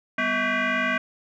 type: tone with frequency modulation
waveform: sine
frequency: 197.1 Hz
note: G3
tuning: 10 cents sharp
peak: -20 dBFS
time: 0.18-0.98 s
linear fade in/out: 5 ms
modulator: 444 Hz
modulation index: 5
effects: tanh soft clip ceiling -17 dBFS